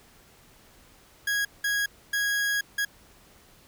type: tone bursts at uneven times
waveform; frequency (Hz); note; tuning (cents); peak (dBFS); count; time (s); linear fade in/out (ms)
40% pulse; 1651; G#6; -11; -23; 4; 1.27-1.45 / 1.64-1.86 / 2.13-2.61 / 2.78-2.85; 5
effects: pink hiss -56 dBFS RMS until 3.67 s